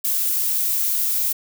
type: noise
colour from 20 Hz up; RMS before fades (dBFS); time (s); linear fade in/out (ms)
violet; -21; 0.04-1.33; 10
effects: none